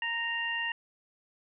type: harmonic tone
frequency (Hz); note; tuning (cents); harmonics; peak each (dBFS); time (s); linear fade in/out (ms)
929; A#5; -6; 1 / 2 / 3; -39 / -32 / -34; 0.02-0.72; 2
effects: none